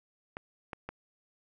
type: clicks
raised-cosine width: 0.5 ms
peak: -23 dBFS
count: 3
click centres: 0.369 / 0.732 / 0.89 s
effects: none

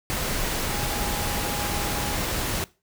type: tone in noise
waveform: sine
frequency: 823 Hz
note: G#5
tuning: 16 cents flat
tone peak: -35 dBFS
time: 0.7-2.17 s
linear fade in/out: 0 ms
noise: pink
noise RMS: -27 dBFS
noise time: 0.1-2.64 s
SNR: -11 dB
effects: noise-tail reverb RT60 0.3 s tail -20 dB re dry

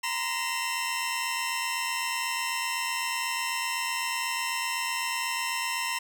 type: tone cluster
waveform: 20% pulse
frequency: 938 / 1026 / 2687 Hz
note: A#5 / C6 / E7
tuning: +11 / -34 / +33 cents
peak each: -28 dBFS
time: 0.03-5.99 s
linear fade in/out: 10 ms
effects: none

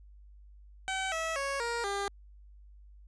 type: tone with pitch steps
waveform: 15% pulse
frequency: 764 / 649.9 / 552.9 / 470.3 / 400.1 Hz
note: G5 / E5 / C#5 / A#4 / G4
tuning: -45 / -25 / -5 / +15 / +35 cents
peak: -25 dBFS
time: 0.88-2.08 s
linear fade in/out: 0 ms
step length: 240 ms
effects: added 50 Hz sine -51 dBFS peak until 3.07 s + resampled to 22050 Hz

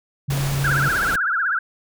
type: tone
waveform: sine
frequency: 138.59 Hz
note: C#3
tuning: in tune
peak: -20 dBFS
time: 0.28-0.89 s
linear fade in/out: 10 ms
type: noise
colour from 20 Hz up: pink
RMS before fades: -28 dBFS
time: 0.3-1.16 s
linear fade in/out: 5 ms
type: tone with vibrato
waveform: sine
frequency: 1480 Hz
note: F#6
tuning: in tune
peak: -18 dBFS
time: 0.64-1.59 s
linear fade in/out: 5 ms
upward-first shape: triangle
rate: 16 Hz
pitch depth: 230 cents each way
effects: none

